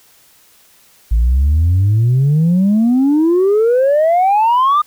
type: exponential sweep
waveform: sine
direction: up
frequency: 53.2 to 1228 Hz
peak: -7 dBFS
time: 1.11-4.82 s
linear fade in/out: 10 ms
effects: tanh soft clip ceiling -7 dBFS + white hiss -49 dBFS RMS until 4.86 s